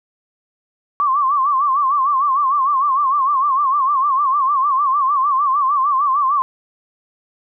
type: tone with vibrato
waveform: sine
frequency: 1111 Hz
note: C#6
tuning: 4 cents sharp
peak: -13 dBFS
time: 1-6.42 s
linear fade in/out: 0 ms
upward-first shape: sine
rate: 6.6 Hz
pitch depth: 120 cents each way
effects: none